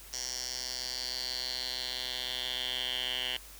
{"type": "tone with band-pass filter sweep", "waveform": "10% pulse", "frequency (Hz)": 126.2, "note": "B2", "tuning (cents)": 38, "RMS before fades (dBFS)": -36, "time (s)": [0.13, 3.37], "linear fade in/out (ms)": 2, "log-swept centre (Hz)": [5700, 2900], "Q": 5.4, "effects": ["added 50 Hz sine -53 dBFS peak until 3.59 s", "white hiss -51 dBFS RMS until 3.59 s"]}